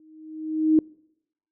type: tone with exponential growth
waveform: sine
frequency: 313.2 Hz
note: D#4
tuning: 11 cents sharp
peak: -12 dBFS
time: 0-0.79 s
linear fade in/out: 2 ms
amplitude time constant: 170 ms
effects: noise-tail reverb RT60 0.8 s tail -26 dB re dry